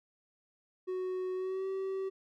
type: tone with pitch glide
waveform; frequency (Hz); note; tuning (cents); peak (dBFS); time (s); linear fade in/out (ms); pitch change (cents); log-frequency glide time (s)
triangle; 370 to 383.9; F#4 to G4; 0 to -36; -31; 0.87-2.1; 20; +64; 1.34-1.67
effects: none